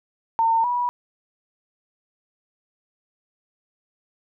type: tone pair in turn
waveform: sine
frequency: 908 / 973.6 Hz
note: A#5 / B5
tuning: -46 / -25 cents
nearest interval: minor second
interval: 121 cents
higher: second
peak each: -16 / -20 dBFS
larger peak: first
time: 0.39-0.64 / 0.64-0.89 s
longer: neither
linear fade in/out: 0 ms
effects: none